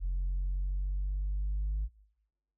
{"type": "exponential sweep", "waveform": "sine", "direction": "up", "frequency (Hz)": [44, 51.91], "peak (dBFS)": -27, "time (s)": [0, 1.89], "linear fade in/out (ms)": 50, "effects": ["noise-tail reverb RT60 1.0 s tail -24 dB re dry", "tanh soft clip ceiling -27 dBFS"]}